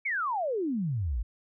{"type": "exponential sweep", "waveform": "sine", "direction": "down", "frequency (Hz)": [2310, 49], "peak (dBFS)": -27, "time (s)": [0.05, 1.23], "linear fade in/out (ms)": 10, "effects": []}